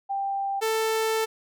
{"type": "tone pair in turn", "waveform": ["sine", "sawtooth"], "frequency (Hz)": [789, 442.8], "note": ["G5", "A4"], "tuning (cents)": [11, 11], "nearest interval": "minor seventh", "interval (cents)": 1000, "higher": "first", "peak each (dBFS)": [-25, -19], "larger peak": "second", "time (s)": [[0.09, 0.61], [0.61, 1.26]], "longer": "second", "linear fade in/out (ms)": 20, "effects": []}